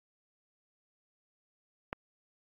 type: click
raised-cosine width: 0.5 ms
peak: -19 dBFS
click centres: 1.929 s
effects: AAC 48 kbps